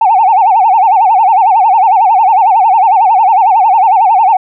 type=tone with vibrato; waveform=sine; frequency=821 Hz; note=G#5; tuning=20 cents flat; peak=-3 dBFS; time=0.01-4.37 s; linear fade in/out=5 ms; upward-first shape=sine; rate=11 Hz; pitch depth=200 cents each way; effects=tanh soft clip ceiling 0 dBFS